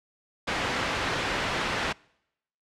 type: low-pass noise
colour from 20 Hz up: white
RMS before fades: -29 dBFS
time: 0.47-1.93 s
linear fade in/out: 10 ms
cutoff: 2300 Hz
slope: 12 dB/octave
effects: noise-tail reverb RT60 0.8 s tail -26 dB re dry + low-pass 9000 Hz 12 dB/octave